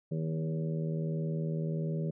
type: harmonic tone with a mistuned harmonic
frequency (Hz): 80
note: D#2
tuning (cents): +49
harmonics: 2 / 3 / 4 / 5 / 6 / 7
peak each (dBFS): -31 / -43 / -46 / -41 / -45 / -44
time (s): 0.11-2.11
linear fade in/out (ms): 10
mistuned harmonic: 2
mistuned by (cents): -15
effects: none